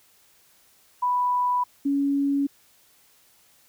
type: tone pair in turn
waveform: sine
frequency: 987.8 / 280.3 Hz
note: B5 / C#4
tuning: 0 / +19 cents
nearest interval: octave + minor seventh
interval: 2181 cents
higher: first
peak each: -20 dBFS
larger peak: neither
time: 1.02-1.64 / 1.85-2.47 s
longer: neither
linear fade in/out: 10 ms
effects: white hiss -59 dBFS RMS until 3.68 s